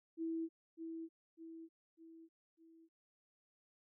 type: tone with echo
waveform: sine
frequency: 327.2 Hz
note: E4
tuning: 13 cents flat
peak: -37 dBFS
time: 0.17-0.49 s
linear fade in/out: 50 ms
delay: 600 ms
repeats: 4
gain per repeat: -6 dB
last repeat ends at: 2.89 s
effects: none

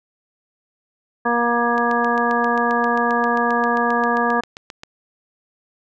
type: harmonic tone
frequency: 237.5 Hz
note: A#3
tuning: 33 cents sharp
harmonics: 1 / 2 / 3 / 4 / 5 / 7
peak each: -23 / -23 / -23 / -23 / -23 / -23 dBFS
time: 1.25-4.41 s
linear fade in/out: 10 ms
type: click train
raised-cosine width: 0.2 ms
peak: -17 dBFS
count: 24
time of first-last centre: 1.78-4.834 s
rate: 7.53 Hz
effects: none

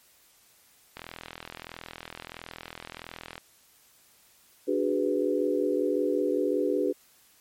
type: click train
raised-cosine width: 0.3 ms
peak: -22 dBFS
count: 101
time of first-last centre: 0.97-3.38 s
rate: 41.5 Hz
type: chord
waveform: sine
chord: G# half-diminished seventh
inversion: second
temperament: equal with one note detuned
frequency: 293.7 / 370 / 415.3 / 497 Hz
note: D4 / F#4 / G#4 / B4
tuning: 0 / 0 / 0 / +11 cents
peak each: -29 dBFS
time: 4.67-6.93 s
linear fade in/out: 20 ms
effects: white hiss -60 dBFS RMS until 7.4 s + MP3 64 kbps

